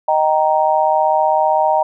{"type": "chord", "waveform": "sine", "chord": "Eb major", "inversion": "none", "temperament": "just", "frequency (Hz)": [622.3, 777.8, 933.4], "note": ["Eb5", "G5", "Bb5"], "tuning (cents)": [0, -14, 2], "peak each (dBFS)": -16, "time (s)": [0.08, 1.83], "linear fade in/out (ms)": 5, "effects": []}